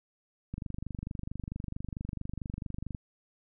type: click train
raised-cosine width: 5 ms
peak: -24 dBFS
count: 60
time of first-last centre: 0.54-2.948 s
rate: 24.5 Hz
effects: none